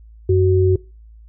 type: tone pair together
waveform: sine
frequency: 93.12 / 372.5 Hz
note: F#2 / F#4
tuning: +12 / +12 cents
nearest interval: 2 octaves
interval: 2400 cents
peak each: -14 dBFS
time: 0.29-0.76 s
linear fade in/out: 5 ms
effects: noise-tail reverb RT60 0.3 s tail -22 dB re dry + added 55 Hz sine -40 dBFS peak until 1.28 s